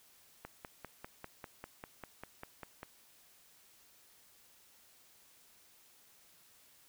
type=click train; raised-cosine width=0.5 ms; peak=-29 dBFS; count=13; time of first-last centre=0.45-2.831 s; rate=5.04 Hz; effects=white hiss -64 dBFS RMS until 6.88 s